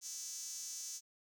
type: tone with high-pass filter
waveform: sawtooth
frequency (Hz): 329.6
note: E4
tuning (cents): 0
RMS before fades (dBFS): -45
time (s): 0.01-1.01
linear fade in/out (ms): 50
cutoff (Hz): 6200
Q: 5.5
effects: none